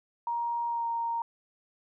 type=tone with pitch glide; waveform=sine; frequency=941 to 929.1 Hz; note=A#5 to A#5; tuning=+16 to -6 cents; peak=-28 dBFS; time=0.27-1.22 s; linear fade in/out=2 ms; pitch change=-22 cents; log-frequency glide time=0.68-0.86 s; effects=none

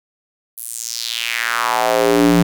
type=tone with high-pass filter sweep; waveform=square; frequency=58.27 Hz; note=A#1; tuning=in tune; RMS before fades=-17 dBFS; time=0.57-2.43 s; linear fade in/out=10 ms; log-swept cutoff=12000 to 190 Hz; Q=3.1; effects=none

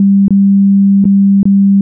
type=tone with dropouts; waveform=sine; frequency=197.5 Hz; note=G3; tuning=13 cents sharp; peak=-4 dBFS; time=0-1.81 s; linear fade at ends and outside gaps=2 ms; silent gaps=0.282-0.306 / 1.043-1.053 / 1.431-1.454 s; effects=none

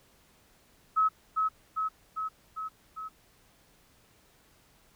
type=tone with echo; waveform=sine; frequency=1286 Hz; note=E6; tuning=43 cents flat; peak=-21 dBFS; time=0.96-1.09 s; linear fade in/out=20 ms; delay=400 ms; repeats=5; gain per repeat=-3 dB; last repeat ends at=3.09 s; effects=pink hiss -63 dBFS RMS until 4.95 s

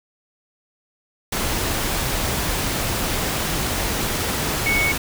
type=tone in noise; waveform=sine; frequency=2217 Hz; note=C#7; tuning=in tune; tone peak=-18 dBFS; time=4.66-4.92 s; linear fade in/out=5 ms; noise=pink; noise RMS=-23 dBFS; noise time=1.32-4.98 s; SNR=+2 dB; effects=none

